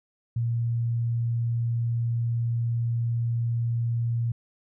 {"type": "tone", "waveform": "sine", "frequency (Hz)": 117.2, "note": "A#2", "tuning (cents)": 10, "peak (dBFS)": -23, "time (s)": [0.36, 4.32], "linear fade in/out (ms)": 5, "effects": []}